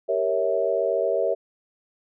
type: chord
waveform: sine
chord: G diminished seventh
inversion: none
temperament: equal with one note detuned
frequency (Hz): 392 / 466.2 / 554.4 / 653.2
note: G4 / Bb4 / Db5 / Fb5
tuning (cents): 0 / 0 / 0 / -16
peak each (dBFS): -28 / -26 / -25 / -25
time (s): 0.08-1.35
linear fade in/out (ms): 20
effects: none